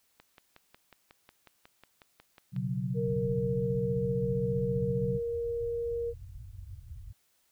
click train, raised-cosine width 0.3 ms, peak -35 dBFS, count 14, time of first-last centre 0.2-2.564 s, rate 5.5 Hz
sine chord, B suspended second, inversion none, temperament equal, 123.47 / 138.59 / 185 Hz, B2 / C#3 / F#3, 0 / 0 / 0 cents, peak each -34 dBFS, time 2.52-5.2 s, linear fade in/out 50 ms
sine tone with pitch glide, 466.2 to 469.2 Hz, A#4 to A#4, 0 to +11 cents, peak -30 dBFS, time 2.94-6.14 s, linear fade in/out 50 ms, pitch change +11 cents, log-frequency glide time 3.76-5.53 s
white low-pass noise, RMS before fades -45 dBFS, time 3.07-7.13 s, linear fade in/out 5 ms, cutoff 110 Hz, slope 48 dB/octave
effects white hiss -71 dBFS RMS until 7.51 s

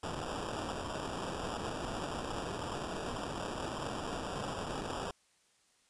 violet noise with sample-and-hold, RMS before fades -39 dBFS, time 0.03-5.11 s, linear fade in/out 2 ms, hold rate 2100 Hz, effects white hiss -70 dBFS RMS until 5.89 s + resampled to 22050 Hz

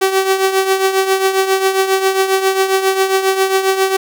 sawtooth tone with tremolo, 383.3 Hz, G4, 39 cents flat, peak -5 dBFS, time 0.01-3.97 s, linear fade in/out 10 ms, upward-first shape triangle, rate 7.4 Hz, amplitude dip 70%, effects none

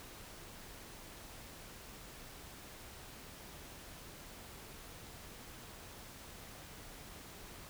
silence, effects pink hiss -52 dBFS RMS until 7.69 s

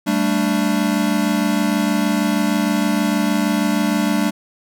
square chord, G suspended second, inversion none, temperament equal with one note detuned, 196 / 222.4 / 293.7 Hz, G3 / A3 / D4, 0 / +19 / 0 cents, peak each -21 dBFS, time 0.06-4.31 s, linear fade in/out 20 ms, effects none

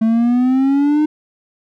triangle exponential sweep, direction up, 220 to 307.5 Hz, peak -9 dBFS, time 0.01-1.06 s, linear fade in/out 10 ms, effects none

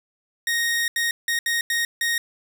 sawtooth tone bursts at uneven times, 1864.7 Hz, A#6, in tune, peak -17 dBFS, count 6, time 0.47-0.88 / 0.96-1.11 / 1.28-1.39 / 1.46-1.61 / 1.7-1.85 / 2.01-2.18 s, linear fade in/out 2 ms, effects 8-bit

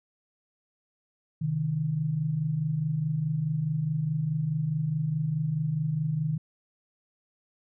sine tone pair together, 130.81 / 155.56 Hz, C3 / D#3, 0 / 0 cents, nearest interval minor third, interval 300 cents, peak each -32 / -26 dBFS, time 1.41-6.38 s, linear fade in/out 10 ms, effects none

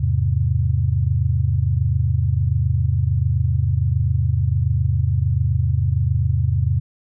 sine chord, E augmented, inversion none, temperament equal, 82.41 / 103.83 / 130.81 Hz, E2 / G#2 / B#2, 0 / 0 / 0 cents, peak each -20 dBFS, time 0-6.8 s, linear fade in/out 10 ms, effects none

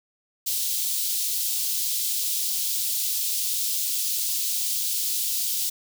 white high-pass noise, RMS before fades -26 dBFS, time 0.46-5.7 s, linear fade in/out 10 ms, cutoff 3400 Hz, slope 24 dB/octave, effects none

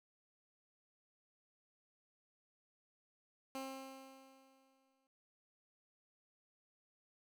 15% pulse tone with exponential decay, 266.6 Hz, C4, 33 cents sharp, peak -35 dBFS, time 3.55-5.07 s, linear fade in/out 1 ms, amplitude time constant 330 ms, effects none

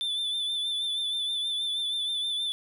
triangle tone with vibrato, 3520 Hz, A7, in tune, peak -26 dBFS, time 0.01-2.52 s, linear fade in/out 0 ms, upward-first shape sine, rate 6.3 Hz, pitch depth 37 cents each way, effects none

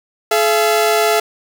sawtooth tone pair together, 427.5 / 680 Hz, A4 / F5, -50 / -46 cents, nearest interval minor sixth, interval 804 cents, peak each -11 dBFS, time 0.31-1.2 s, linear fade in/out 5 ms, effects none

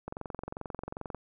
click train, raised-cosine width 1 ms, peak -23 dBFS, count 25, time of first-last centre 0.08-1.147 s, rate 22.5 Hz, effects none

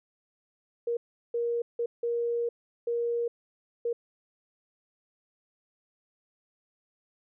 sine tone bursts at uneven times, 471.5 Hz, A#4, 20 cents sharp, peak -26 dBFS, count 6, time 0.87-0.97 / 1.34-1.62 / 1.79-1.86 / 2.03-2.49 / 2.87-3.28 / 3.85-3.93 s, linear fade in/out 5 ms, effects none

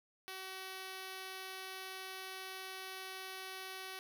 5% pulse tone, 378.3 Hz, F#4, 38 cents sharp, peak -33 dBFS, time 0.28-3.99 s, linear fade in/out 0 ms, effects none

